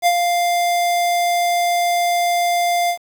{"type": "tone with ADSR envelope", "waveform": "square", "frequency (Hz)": 698.5, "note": "F5", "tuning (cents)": 0, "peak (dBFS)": -11, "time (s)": [0.02, 2.98], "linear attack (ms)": 45, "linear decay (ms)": 56, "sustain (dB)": -5, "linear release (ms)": 86, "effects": ["7-bit"]}